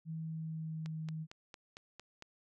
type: tone with pitch glide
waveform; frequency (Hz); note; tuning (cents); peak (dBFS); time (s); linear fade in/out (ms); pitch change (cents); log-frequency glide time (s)
sine; 160.8 to 158.22; E3 to D#3; -43 to +29; -38; 0.05-1.27; 50; -28; 0.18-0.94
type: click train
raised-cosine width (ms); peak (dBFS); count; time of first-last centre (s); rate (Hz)
0.2; -31; 7; 0.86-2.224; 4.4
effects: none